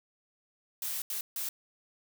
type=noise bursts at uneven times; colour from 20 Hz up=blue; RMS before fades=-35 dBFS; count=3; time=0.82-1.02 / 1.1-1.21 / 1.36-1.49 s; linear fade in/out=2 ms; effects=none